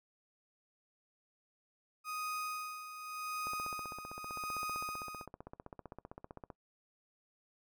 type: tone with tremolo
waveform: 35% pulse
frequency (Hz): 1247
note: D#6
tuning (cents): +3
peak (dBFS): -35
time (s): 2.04-5.26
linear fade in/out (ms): 50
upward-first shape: sine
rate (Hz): 0.86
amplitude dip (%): 65
type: click train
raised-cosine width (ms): 1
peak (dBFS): -32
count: 48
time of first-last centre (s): 3.47-6.502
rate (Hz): 15.5
effects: noise-tail reverb RT60 0.1 s tail -22 dB re dry